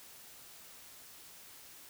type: silence
effects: white hiss -54 dBFS RMS until 1.89 s